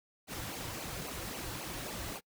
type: noise with flanger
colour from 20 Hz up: pink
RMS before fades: -41 dBFS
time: 0.27-2.21 s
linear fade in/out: 50 ms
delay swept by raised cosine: 0.55 to 4.95 ms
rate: 3.7 Hz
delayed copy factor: -0.9
effects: noise-tail reverb RT60 0.1 s tail -26 dB re dry